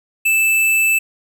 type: tone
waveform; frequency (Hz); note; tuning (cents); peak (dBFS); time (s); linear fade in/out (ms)
square; 2637; E7; 0; -13; 0.25-0.99; 10
effects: none